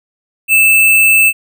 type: tone with sample-and-hold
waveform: sine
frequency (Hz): 2637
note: E7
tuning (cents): 0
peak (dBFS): -5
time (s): 0.48-1.33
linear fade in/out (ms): 50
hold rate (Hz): 11025
effects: none